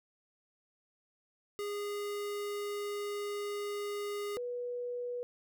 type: tone pair in turn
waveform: square / sine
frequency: 410.3 / 487.9 Hz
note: G#4 / B4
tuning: -21 / -21 cents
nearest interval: minor third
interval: 300 cents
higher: second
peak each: -36 / -35 dBFS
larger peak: second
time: 1.59-4.37 / 4.37-5.23 s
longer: first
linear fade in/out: 0 ms
effects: none